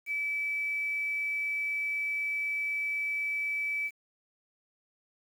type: tone with quantisation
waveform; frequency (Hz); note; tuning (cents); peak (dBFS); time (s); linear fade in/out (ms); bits
sine; 2304; D7; -34; -29; 0.06-3.91; 50; 9
effects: none